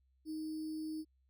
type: tone with sample-and-hold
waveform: sine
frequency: 312.5 Hz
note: D#4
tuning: 8 cents sharp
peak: -38 dBFS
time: 0.25-1.05 s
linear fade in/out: 50 ms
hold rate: 4900 Hz
effects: added 65 Hz sine -70 dBFS peak until 1.29 s